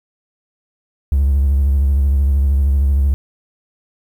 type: tone with vibrato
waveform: triangle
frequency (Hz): 69.3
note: C#2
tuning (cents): 0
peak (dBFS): -8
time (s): 1.12-3.14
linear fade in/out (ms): 0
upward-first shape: sine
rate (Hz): 13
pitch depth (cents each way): 71
effects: tanh soft clip ceiling -6 dBFS + 8-bit